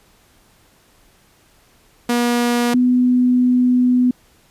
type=tone pair in turn; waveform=sawtooth / sine; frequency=240 / 249.1 Hz; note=B3 / B3; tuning=-49 / +15 cents; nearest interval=minor second; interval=64 cents; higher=second; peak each=-11 dBFS; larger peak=neither; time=2.09-2.74 / 2.74-4.11 s; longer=second; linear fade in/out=5 ms; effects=pink hiss -54 dBFS RMS until 4.5 s + resampled to 32000 Hz